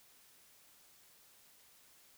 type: silence
effects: white hiss -64 dBFS RMS until 2.17 s